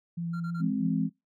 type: tone with vibrato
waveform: sine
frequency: 169.3 Hz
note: E3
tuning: 46 cents sharp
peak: -30 dBFS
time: 0.17-0.88 s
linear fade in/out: 10 ms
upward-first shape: triangle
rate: 6.4 Hz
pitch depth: 18 cents each way
type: tone bursts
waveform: triangle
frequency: 1379 Hz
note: F6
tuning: 22 cents flat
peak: -39 dBFS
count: 3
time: 0.33-0.616 s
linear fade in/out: 10 ms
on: 74 ms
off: 32 ms
type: chord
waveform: sine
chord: E augmented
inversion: none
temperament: equal with one note detuned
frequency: 167.11 / 207.7 / 261.6 Hz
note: E3 / G#3 / B#3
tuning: +24 / 0 / 0 cents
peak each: -29 dBFS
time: 0.59-1.1 s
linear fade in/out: 50 ms
effects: noise-tail reverb RT60 0.2 s tail -21 dB re dry